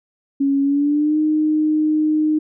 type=tone with pitch glide; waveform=sine; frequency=277.2 to 307.6 Hz; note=C#4 to D#4; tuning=0 to -20 cents; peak=-14 dBFS; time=0.4-2.39 s; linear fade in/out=10 ms; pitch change=+180 cents; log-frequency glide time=0.62-1.18 s; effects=none